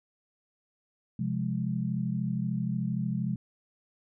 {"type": "chord", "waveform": "sine", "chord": "F minor", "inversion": "second", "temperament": "equal", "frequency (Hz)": [130.81, 174.61, 207.7], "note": ["C3", "F3", "Ab3"], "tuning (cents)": [0, 0, 0], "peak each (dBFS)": -32, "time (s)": [1.19, 3.36], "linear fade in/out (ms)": 5, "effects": []}